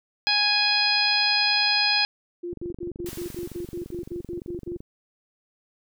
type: harmonic tone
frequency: 830.6 Hz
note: G#5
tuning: in tune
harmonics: 1 / 2 / 3 / 4 / 5 / 6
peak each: -29 / -29 / -25 / -29 / -25 / -24 dBFS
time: 0.27-2.05 s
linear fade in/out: 0 ms
type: tone bursts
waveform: sine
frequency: 349.2 Hz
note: F4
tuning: in tune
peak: -29 dBFS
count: 13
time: 2.43-4.772 s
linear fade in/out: 10 ms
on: 110 ms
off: 76 ms
type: click train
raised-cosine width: 3 ms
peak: -25 dBFS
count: 54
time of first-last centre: 2.53-4.805 s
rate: 23.3 Hz
type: noise with exponential decay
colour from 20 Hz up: white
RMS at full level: -39 dBFS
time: 3.06-4.81 s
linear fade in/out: 1 ms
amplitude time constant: 380 ms
effects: none